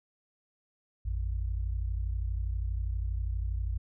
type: tone pair together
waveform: sine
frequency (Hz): 55.18 / 87.6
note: A1 / F2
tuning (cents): +6 / +6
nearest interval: minor sixth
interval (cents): 800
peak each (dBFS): -30 / -35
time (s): 1.05-3.78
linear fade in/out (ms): 10
effects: none